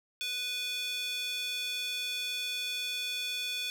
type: tone with high-pass filter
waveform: square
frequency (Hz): 493.9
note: B4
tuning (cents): 0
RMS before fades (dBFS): -35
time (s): 0.21-3.7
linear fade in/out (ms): 0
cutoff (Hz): 3000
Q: 9
effects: none